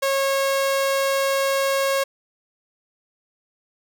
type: tone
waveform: sawtooth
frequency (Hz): 546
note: C#5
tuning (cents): -26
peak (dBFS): -15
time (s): 0.02-2.04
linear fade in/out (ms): 10
effects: none